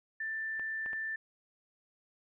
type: tone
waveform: sine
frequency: 1773 Hz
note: A6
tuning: 13 cents sharp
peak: -34 dBFS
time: 0.2-1.16 s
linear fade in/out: 5 ms
type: clicks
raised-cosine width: 0.5 ms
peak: -32 dBFS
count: 3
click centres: 0.596 / 0.861 / 0.932 s
effects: none